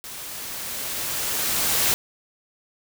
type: noise with level ramp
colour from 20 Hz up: white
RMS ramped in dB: -37 to -20 dBFS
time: 0.04-1.94 s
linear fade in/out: 0 ms
effects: none